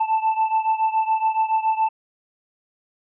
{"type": "beating tone pair", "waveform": "triangle", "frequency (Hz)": [879, 886.1], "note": ["A5", "A5"], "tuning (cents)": [-2, 12], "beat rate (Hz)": 7.1, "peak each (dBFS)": [-18, -21], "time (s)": [0, 1.89], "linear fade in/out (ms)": 10, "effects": ["resampled to 8000 Hz"]}